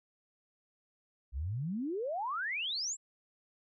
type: exponential sweep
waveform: sine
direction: up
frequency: 58.7 to 7890 Hz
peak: -33 dBFS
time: 1.32-2.97 s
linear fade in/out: 50 ms
effects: none